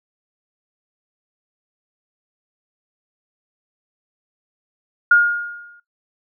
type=tone with exponential decay; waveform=sine; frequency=1423 Hz; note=F6; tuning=32 cents sharp; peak=-6 dBFS; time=5.11-5.8 s; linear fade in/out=5 ms; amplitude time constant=150 ms; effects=noise-tail reverb RT60 0.2 s tail -24 dB re dry